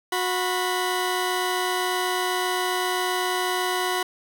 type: tone pair together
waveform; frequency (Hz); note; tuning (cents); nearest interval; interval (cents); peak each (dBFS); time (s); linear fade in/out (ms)
15% pulse; 365.2 / 987.8; F#4 / B5; -23 / 0; octave + perfect fourth; 1723; -18 / -21; 0.12-4.03; 5
effects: none